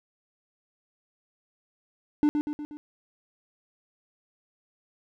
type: tone with echo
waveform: triangle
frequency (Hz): 297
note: D4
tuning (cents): +20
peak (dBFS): -16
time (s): 2.23-2.29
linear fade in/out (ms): 0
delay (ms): 120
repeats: 4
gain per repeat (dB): -5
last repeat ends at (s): 2.77
effects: none